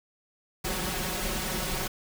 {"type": "noise with comb filter", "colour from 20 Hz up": "pink", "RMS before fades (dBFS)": -31, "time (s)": [0.64, 1.88], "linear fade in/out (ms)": 10, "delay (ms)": 5.4, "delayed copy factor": 0.9, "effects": []}